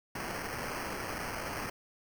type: noise with sample-and-hold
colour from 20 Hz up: white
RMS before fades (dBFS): -38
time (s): 0.15-1.7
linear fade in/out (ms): 5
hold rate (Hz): 3675
effects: none